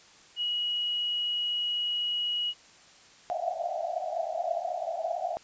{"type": "tone", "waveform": "sine", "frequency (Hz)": 2908, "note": "F#7", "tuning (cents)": -31, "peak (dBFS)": -27, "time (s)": [0.36, 2.54], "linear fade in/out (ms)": 50}
{"type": "band-pass noise", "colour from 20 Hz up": "white", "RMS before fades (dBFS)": -32, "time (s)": [3.3, 5.37], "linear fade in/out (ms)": 0, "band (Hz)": [640, 730], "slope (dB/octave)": 96}
{"effects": ["white hiss -55 dBFS RMS until 5.43 s", "resampled to 16000 Hz"]}